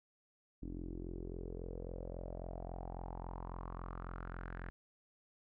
sawtooth tone with low-pass filter sweep, 43.65 Hz, F1, in tune, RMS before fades -45 dBFS, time 0.62-4.7 s, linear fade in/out 0 ms, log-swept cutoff 290 to 1700 Hz, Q 4.6, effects none

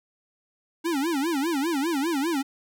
square tone with vibrato, 304.2 Hz, D#4, 39 cents flat, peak -24 dBFS, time 0.84-2.43 s, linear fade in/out 20 ms, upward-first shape sine, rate 5 Hz, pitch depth 230 cents each way, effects none

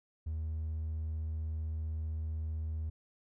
triangle tone, 78.9 Hz, D#2, 25 cents sharp, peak -31 dBFS, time 0.26-2.9 s, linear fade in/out 10 ms, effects tanh soft clip ceiling -29 dBFS

